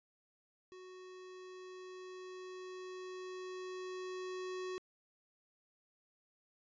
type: tone with level ramp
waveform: square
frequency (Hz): 369.6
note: F#4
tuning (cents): -2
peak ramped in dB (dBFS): -52 to -40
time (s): 0.72-4.78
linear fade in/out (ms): 0
effects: resampled to 16000 Hz